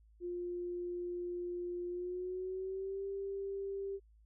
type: tone with pitch glide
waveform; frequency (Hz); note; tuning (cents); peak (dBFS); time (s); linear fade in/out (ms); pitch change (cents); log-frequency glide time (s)
sine; 352.6 to 393.5; F4 to G4; +17 to +7; -37; 0.2-4; 50; +190; 1.89-3.05
effects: added 54 Hz sine -61 dBFS peak until 4.25 s